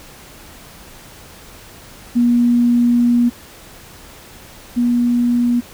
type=tone pair in turn; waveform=sine; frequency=240 / 241 Hz; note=B3 / B3; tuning=-49 / -42 cents; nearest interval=unison; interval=7 cents; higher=second; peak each=-10 / -12 dBFS; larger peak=first; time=2.15-3.3 / 4.76-5.61 s; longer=first; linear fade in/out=20 ms; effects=pink hiss -40 dBFS RMS until 5.73 s